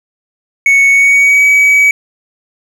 triangle tone with pitch glide, 2217 to 2274 Hz, C#7 to C#7, 0 to +44 cents, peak -3 dBFS, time 0.66-1.91 s, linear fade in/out 2 ms, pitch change +44 cents, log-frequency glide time 0.9-1.44 s, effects none

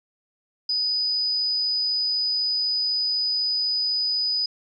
sine tone, 4978 Hz, D#8, in tune, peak -21 dBFS, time 0.69-4.46 s, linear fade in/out 5 ms, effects none

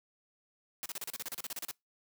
white noise bursts, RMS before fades -39 dBFS, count 15, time 0.83-1.711 s, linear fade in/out 0 ms, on 27 ms, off 34 ms, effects noise-tail reverb RT60 0.2 s tail -26 dB re dry + high-pass 150 Hz 12 dB/octave

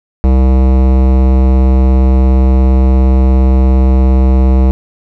sine tone with hard clipping, 64.9 Hz, C2, 13 cents flat, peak -7 dBFS, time 0.24-4.71 s, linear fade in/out 0 ms, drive 18 dB, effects none

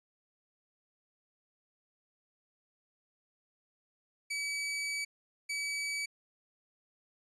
sawtooth tone bursts at uneven times, 2287 Hz, D7, 47 cents flat, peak -30 dBFS, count 2, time 4.3-5.05 / 5.49-6.06 s, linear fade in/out 10 ms, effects resampled to 24000 Hz

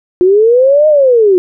sine linear two-way sweep, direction up then down, 351.5 to 622.3 to 351.5 Hz, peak -4 dBFS, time 0.21-1.38 s, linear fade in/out 0 ms, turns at 0.88 s, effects none

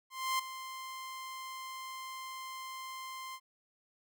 sawtooth tone with ADSR envelope, 1046.5 Hz, C6, in tune, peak -25 dBFS, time 0.1-3.4 s, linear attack 290 ms, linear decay 8 ms, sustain -13 dB, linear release 57 ms, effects none

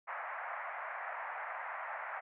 pink band-pass noise, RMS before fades -42 dBFS, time 0.07-2.21 s, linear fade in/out 20 ms, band 650 to 2100 Hz, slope 48 dB/octave, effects none

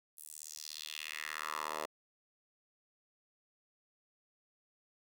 10% pulse tone with high-pass filter sweep, 76.8 Hz, D#2, 22 cents flat, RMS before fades -43 dBFS, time 0.17-1.86 s, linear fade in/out 10 ms, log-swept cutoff 11000 to 660 Hz, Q 2.5, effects none

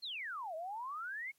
sine exponential two-way sweep, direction down then up, 4391 to 619 to 2233 Hz, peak -39 dBFS, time 0.02-1.32 s, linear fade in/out 20 ms, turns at 0.55 s, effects white hiss -75 dBFS RMS until 1.38 s + MP3 64 kbps

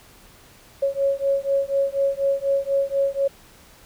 sine beating tone pair, 550 / 554.1 Hz, C#5 / C#5, -14 / -1 cents, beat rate 4.1 Hz, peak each -22 dBFS, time 0.82-3.28 s, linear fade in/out 10 ms, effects pink hiss -50 dBFS RMS until 3.85 s

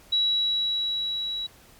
sine tone with level ramp, 3900 Hz, B7, 23 cents flat, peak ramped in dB -19 to -28 dBFS, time 0.12-1.47 s, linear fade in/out 10 ms, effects pink hiss -53 dBFS RMS until 1.79 s + MP3 96 kbps

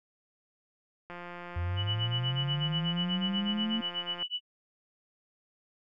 click train, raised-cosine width 0.5 ms, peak -28 dBFS, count 548, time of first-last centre 1.1-4.226 s, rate 175 Hz
sine linear sweep, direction up, 82.41 to 226.3 Hz, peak -29 dBFS, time 1.56-3.81 s, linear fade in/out 5 ms
sine tone with tremolo, 2960 Hz, F#7, in tune, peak -29 dBFS, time 1.76-4.41 s, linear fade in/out 50 ms, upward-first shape sine, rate 8.2 Hz, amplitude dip 100%
effects none

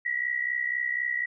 sine tone pair together, 1911.5 / 1975.5 Hz, A#6 / B6, +43 / 0 cents, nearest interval minor second, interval 57 cents, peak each -28 / -30 dBFS, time 0.05-1.26 s, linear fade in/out 10 ms, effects none

